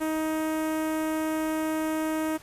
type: tone with notch filter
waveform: sawtooth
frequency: 314.2 Hz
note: D#4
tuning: 17 cents sharp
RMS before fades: -28 dBFS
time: 0-2.38 s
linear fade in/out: 20 ms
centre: 4300 Hz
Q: 0.66
effects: pink hiss -51 dBFS RMS until 2.42 s + resampled to 32000 Hz